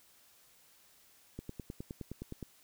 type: click train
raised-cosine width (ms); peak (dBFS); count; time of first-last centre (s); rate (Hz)
3; -28; 11; 1.39-2.427; 9.64
effects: white hiss -64 dBFS RMS until 2.63 s